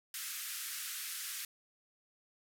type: band-pass noise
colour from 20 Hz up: white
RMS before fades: -42 dBFS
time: 0.14-1.45 s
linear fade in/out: 2 ms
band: 1300 to 15000 Hz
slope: 48 dB/octave
effects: none